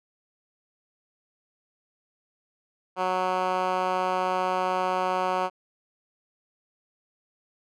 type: tone with band-pass filter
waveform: 10% pulse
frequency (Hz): 184.5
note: F#3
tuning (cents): -5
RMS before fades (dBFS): -26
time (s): 2.96-5.5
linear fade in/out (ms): 50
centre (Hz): 970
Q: 0.98
effects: none